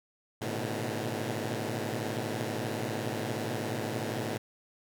10% pulse tone cluster, 108.1 / 120.5 / 125 / 141.5 / 154 Hz, A2 / B2 / B2 / C#3 / D#3, -30 / -42 / +21 / +36 / -17 cents, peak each -27 / -30 / -31 / -34 / -33 dBFS, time 0.41-4.38 s, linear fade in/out 10 ms, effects none

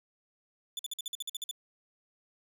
sawtooth tone bursts, 3485 Hz, A7, 17 cents flat, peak -31 dBFS, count 11, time 0.77-1.512 s, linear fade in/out 2 ms, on 22 ms, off 50 ms, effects none

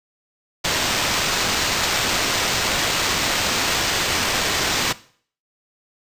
violet noise with sample-and-hold, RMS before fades -21 dBFS, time 0.64-4.93 s, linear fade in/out 10 ms, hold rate 11025 Hz, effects noise-tail reverb RT60 0.5 s tail -18 dB re dry + resampled to 32000 Hz

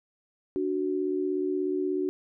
sine tone pair together, 294.6 / 371.2 Hz, D4 / F#4, +6 / +6 cents, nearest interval major third, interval 400 cents, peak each -30 / -27 dBFS, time 0.56-2.09 s, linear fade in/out 0 ms, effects none

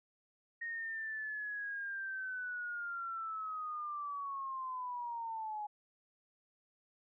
sine linear sweep, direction down, 1864.7 to 830 Hz, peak -38 dBFS, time 0.61-5.67 s, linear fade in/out 10 ms, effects none

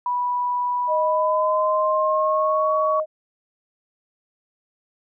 sine tone with pitch glide, 982 to 1121.5 Hz, B5 to C#6, -10 to +20 cents, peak -20 dBFS, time 0.06-3 s, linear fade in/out 2 ms, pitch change +230 cents, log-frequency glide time 0.99-2.73 s
sine tone, 622.3 Hz, D#5, in tune, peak -20 dBFS, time 0.87-3.06 s, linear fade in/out 50 ms
effects none

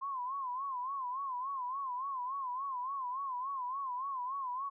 sine tone with vibrato, 1047 Hz, C6, 1 cent sharp, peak -35 dBFS, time 0.01-4.7 s, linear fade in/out 20 ms, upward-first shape sine, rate 3.5 Hz, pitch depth 120 cents each way, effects none

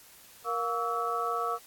sine tone cluster, 470.1 / 707 / 1135 / 1308 Hz, A#4 / F5 / C#6 / E6, +15 / +21 / +41 / -14 cents, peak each -35 / -35 / -33 / -32 dBFS, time 0.44-1.59 s, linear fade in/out 50 ms, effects white hiss -54 dBFS RMS until 1.66 s + AAC 64 kbps

